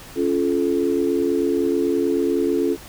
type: chord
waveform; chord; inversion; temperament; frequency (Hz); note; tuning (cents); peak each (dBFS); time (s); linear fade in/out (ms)
sine; Db augmented; none; just; 277.2 / 346.5 / 433.1; Db4 / F4 / A4; 0 / -14 / -27; -22 / -21 / -22; 0.15-2.77; 50
effects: pink hiss -41 dBFS RMS until 2.88 s